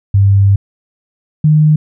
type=tone pair in turn; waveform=sine; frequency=99 / 153.09 Hz; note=G2 / D#3; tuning=+18 / -28 cents; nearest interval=minor sixth; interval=754 cents; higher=second; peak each=-5 dBFS; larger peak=neither; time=0.14-0.56 / 1.44-1.76 s; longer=first; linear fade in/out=5 ms; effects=none